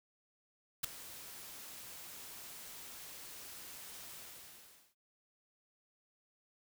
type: noise with ADSR envelope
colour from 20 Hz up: white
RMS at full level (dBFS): -31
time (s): 0.83-4.95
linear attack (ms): 14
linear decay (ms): 4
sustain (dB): -19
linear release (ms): 810
effects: none